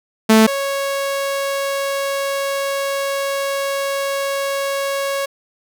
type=tone pair in turn; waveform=sawtooth; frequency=220 / 553.1 Hz; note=A3 / C#5; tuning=0 / -4 cents; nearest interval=octave + major third; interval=1596 cents; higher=second; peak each=-4 / -15 dBFS; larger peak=first; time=0.29-0.47 / 0.47-5.26 s; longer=second; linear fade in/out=10 ms; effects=none